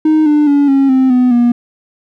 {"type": "tone with pitch steps", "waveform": "triangle", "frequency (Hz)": [311.1, 297.9, 285.3, 273.2, 261.6, 250.5, 239.9], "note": ["D#4", "D4", "C#4", "C#4", "C4", "B3", "A#3"], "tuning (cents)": [0, 25, 50, -25, 0, 25, 50], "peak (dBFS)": -4, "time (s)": [0.05, 1.52], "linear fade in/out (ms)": 5, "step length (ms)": 210, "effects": ["tanh soft clip ceiling 0 dBFS"]}